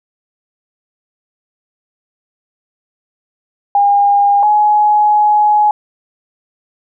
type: tone pair in turn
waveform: sine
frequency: 809 / 840.3 Hz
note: G#5 / G#5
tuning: -46 / +20 cents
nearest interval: minor second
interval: 66 cents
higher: second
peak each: -7 dBFS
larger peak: neither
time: 3.75-4.43 / 4.43-5.71 s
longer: second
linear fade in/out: 2 ms
effects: none